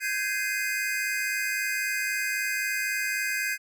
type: chord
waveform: square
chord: Ab major seventh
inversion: third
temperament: just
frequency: 1557.4 / 1661.2 / 2077 / 2492 Hz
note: G6 / Ab6 / C7 / Eb7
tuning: -12 / 0 / -13 / +2 cents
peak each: -33 dBFS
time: 0-3.58 s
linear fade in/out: 50 ms
effects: none